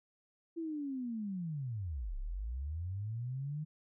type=linear two-way sweep; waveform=sine; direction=down then up; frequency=338 to 30.87 to 156.1 Hz; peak=-36 dBFS; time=0.56-3.65 s; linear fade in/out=20 ms; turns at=2.17 s; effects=none